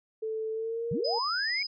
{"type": "tone with pitch glide", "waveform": "sine", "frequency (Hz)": [440, 468.9], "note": ["A4", "A#4"], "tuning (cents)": [0, 10], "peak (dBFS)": -30, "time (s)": [0.22, 1.19], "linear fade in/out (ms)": 10, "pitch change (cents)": 110, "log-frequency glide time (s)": [0.52, 0.9]}
{"type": "linear sweep", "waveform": "sine", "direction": "up", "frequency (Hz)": [108.5, 2282], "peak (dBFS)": -29, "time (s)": [0.91, 1.63], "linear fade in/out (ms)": 5}
{"type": "tone", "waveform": "sine", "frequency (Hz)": 5010, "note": "D#8", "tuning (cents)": 11, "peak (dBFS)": -31, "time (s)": [1.04, 1.67], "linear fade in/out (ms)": 10}
{"effects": []}